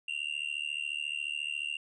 triangle tone with amplitude modulation, 2777 Hz, F7, 10 cents flat, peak -27 dBFS, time 0.08-1.77 s, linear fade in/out 5 ms, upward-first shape sine, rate 74.2 Hz, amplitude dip 100%, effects resampled to 24000 Hz

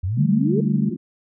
sine exponential sweep, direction up, 83.6 to 464.7 Hz, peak -20 dBFS, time 0.03-0.61 s, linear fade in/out 10 ms
sine chord, D suspended fourth, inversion none, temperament equal, 146.83 / 196 / 220 Hz, D3 / G3 / A3, 0 / 0 / 0 cents, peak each -22 dBFS, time 0.17-0.9 s, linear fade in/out 10 ms
pink band-pass noise, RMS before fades -29 dBFS, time 0.55-0.97 s, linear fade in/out 10 ms, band 150 to 370 Hz, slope 96 dB/octave
effects none

